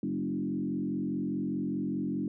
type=tone with frequency modulation; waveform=sine; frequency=246.9 Hz; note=B3; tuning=in tune; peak=-29 dBFS; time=0.03-2.28 s; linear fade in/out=2 ms; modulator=44.9 Hz; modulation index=1.7; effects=none